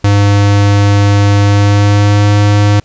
square tone with pitch glide, 101.4 to 102.93 Hz, G#2 to G#2, -41 to -15 cents, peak -6 dBFS, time 0.04-2.8 s, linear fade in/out 5 ms, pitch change +26 cents, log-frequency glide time 1.42-2.3 s, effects pink hiss -49 dBFS RMS until 2.84 s + resampled to 16000 Hz

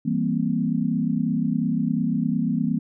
sine chord, C dominant seventh, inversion first, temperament equal, 164.81 / 196 / 233.1 / 261.6 Hz, E3 / G3 / Bb3 / C4, 0 / 0 / 0 / 0 cents, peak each -26 / -27 / -24 / -27 dBFS, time 0.05-2.79 s, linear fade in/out 10 ms, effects none

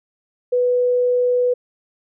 sine tone, 493.9 Hz, B4, in tune, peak -14 dBFS, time 0.52-1.54 s, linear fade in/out 10 ms, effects none

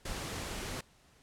pink noise, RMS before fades -39 dBFS, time 0.05-0.81 s, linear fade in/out 5 ms, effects pink hiss -64 dBFS RMS until 1.22 s + low-pass 10000 Hz 12 dB/octave

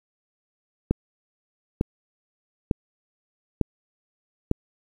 click train, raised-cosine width 3 ms, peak -7 dBFS, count 5, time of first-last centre 0.91-4.514 s, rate 1.11 Hz, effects 8-bit

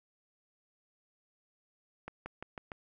accelerating click train, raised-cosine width 0.5 ms, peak -26 dBFS, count 5, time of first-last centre 2.08-2.718 s, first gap 180 ms, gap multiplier 0.92, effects none

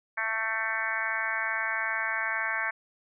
harmonic tone, 222.3 Hz, A3, 18 cents sharp, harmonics 3 / 4 / 5 / 6 / 7 / 8 / 9 / 10, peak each -41 / -38 / -37 / -40 / -32 / -33 / -37 / -35 dBFS, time 0.17-2.71 s, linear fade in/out 10 ms, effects none

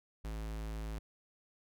square tone, 54 Hz, A1, 32 cents flat, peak -39 dBFS, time 0.24-0.99 s, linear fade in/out 10 ms, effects none

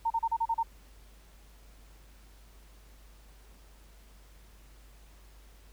sine tone bursts, 913 Hz, A#5, 36 cents flat, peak -25 dBFS, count 7, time 0.05-0.632 s, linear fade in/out 10 ms, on 54 ms, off 34 ms, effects added 50 Hz sine -53 dBFS peak until 5.72 s + pink hiss -61 dBFS RMS until 5.72 s

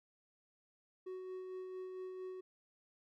triangle tone with tremolo, 371.7 Hz, F#4, 8 cents sharp, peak -40 dBFS, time 1.06-2.41 s, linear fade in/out 10 ms, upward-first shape sine, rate 4.4 Hz, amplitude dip 30%, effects none

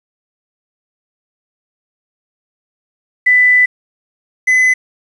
sine / triangle tone pair in turn, 1993 / 2018 Hz, B6 / B6, +15 / +37 cents, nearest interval unison, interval 22 cents, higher second, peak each -6 dBFS, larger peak neither, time 3.26-3.66 / 4.47-4.74 s, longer first, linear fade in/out 10 ms, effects resampled to 24000 Hz + 7-bit

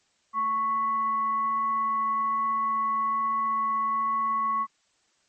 sine tone with frequency modulation, 1108.7 Hz, C#6, in tune, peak -23 dBFS, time 0.33-4.67 s, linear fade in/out 50 ms, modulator 884 Hz, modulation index 0.2, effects white hiss -68 dBFS RMS until 5.28 s + MP3 32 kbps

